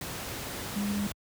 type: tone in noise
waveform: sine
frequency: 203.8 Hz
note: G#3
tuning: 32 cents flat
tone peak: -28 dBFS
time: 0.76-1.07 s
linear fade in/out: 2 ms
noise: pink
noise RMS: -37 dBFS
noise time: 0.01-1.12 s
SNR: +6 dB
effects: high-pass 60 Hz 12 dB/octave